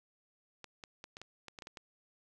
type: clicks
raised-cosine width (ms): 0.2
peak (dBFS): -29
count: 10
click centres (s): 0.643 / 0.838 / 1.041 / 1.169 / 1.216 / 1.483 / 1.588 / 1.622 / 1.671 / 1.772
effects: none

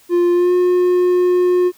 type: tone with pitch glide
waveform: triangle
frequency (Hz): 350 to 359.4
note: F4 to F4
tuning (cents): +4 to +50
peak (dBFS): -9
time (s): 0.09-1.72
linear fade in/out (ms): 50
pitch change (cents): +46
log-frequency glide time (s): 0.33-0.53
effects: white hiss -50 dBFS RMS until 1.77 s

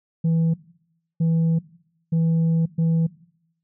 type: tone bursts at uneven times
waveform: sine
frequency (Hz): 164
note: E3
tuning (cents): -9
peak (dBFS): -14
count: 4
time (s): 0.24-0.54 / 1.2-1.59 / 2.12-2.66 / 2.78-3.07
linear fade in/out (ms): 10
effects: noise-tail reverb RT60 0.7 s tail -20 dB re dry + tanh soft clip ceiling -16 dBFS

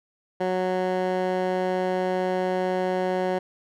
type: tone with band-pass filter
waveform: 15% pulse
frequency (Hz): 184.4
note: F#3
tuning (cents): -6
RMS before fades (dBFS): -25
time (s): 0.4-3.39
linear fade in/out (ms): 10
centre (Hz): 610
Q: 0.66
effects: none

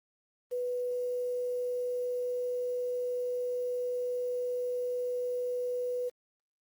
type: tone with quantisation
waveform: sine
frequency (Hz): 493.9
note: B4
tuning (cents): 0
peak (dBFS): -30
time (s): 0.51-6.1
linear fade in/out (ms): 20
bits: 9
effects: Opus 24 kbps

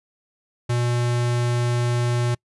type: tone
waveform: square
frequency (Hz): 120.7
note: B2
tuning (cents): -39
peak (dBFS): -20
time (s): 0.69-2.35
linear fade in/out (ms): 10
effects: noise-tail reverb RT60 0.1 s tail -26 dB re dry + resampled to 24000 Hz

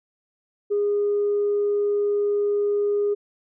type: tone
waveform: sine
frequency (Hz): 410.2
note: G#4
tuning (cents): -21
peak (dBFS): -18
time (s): 0.7-3.15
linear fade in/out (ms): 20
effects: tanh soft clip ceiling -15 dBFS

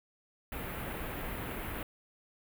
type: band-stop noise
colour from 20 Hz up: pink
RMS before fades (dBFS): -39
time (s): 0.52-1.83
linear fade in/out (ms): 2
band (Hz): 2800 to 12000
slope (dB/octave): 24
effects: none

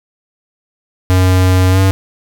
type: tone with pitch glide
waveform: square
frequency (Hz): 92.5 to 95.71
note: F#2 to G2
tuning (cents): 0 to -41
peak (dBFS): -8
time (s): 1.1-1.91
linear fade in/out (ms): 0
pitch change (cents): +59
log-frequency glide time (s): 1.7-1.8
effects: none

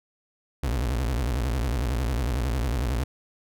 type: tone with vibrato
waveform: 35% pulse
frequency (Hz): 61.74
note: B1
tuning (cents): 0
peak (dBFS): -22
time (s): 0.63-3.04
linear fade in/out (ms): 5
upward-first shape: sine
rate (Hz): 11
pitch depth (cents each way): 240
effects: none

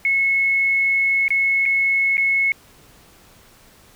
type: tone with dropouts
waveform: sine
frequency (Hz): 2188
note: C#7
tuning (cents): -23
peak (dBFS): -15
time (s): 0.05-2.52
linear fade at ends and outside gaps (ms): 1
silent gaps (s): 1.281-1.305 / 1.655-1.66 / 2.17-2.179
effects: pink hiss -50 dBFS RMS until 3.95 s

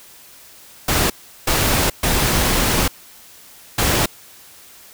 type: noise bursts at uneven times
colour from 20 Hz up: pink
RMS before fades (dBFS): -17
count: 4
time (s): 0.88-1.1 / 1.47-1.9 / 2.03-2.88 / 3.78-4.06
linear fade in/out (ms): 5
effects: white hiss -44 dBFS RMS until 4.93 s

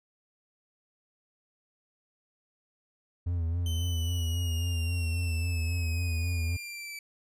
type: tone with vibrato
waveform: triangle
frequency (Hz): 84.7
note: E2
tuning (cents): +48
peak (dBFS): -25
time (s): 3.26-6.57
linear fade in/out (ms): 10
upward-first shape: sine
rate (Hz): 3.7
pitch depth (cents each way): 65
type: exponential sweep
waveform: sawtooth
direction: down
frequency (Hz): 3077 to 2310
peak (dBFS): -35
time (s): 3.66-6.99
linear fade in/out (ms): 2
effects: resampled to 32000 Hz

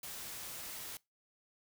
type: noise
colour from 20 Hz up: white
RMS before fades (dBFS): -45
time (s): 0.03-0.97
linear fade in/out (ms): 2
effects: noise-tail reverb RT60 0.2 s tail -22 dB re dry

